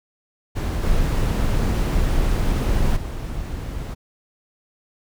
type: noise with level steps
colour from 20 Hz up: brown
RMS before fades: -22 / -19 / -28 dBFS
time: 0.55-3.95 s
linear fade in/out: 20 ms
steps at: 0.83 / 2.96 s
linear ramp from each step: 10 ms
effects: none